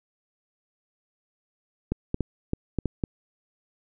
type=clicks; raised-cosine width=3 ms; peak=-12 dBFS; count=7; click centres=1.92 / 2.144 / 2.207 / 2.534 / 2.787 / 2.857 / 3.038 s; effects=none